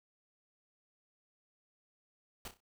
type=noise with echo; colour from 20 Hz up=pink; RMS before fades=-44 dBFS; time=2.45-2.48 s; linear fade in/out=2 ms; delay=31 ms; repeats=4; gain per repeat=-9 dB; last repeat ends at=2.604 s; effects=none